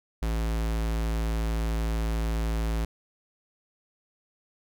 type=tone; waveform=square; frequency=55.4 Hz; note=A1; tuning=13 cents sharp; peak=-26 dBFS; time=0.22-2.85 s; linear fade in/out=5 ms; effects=none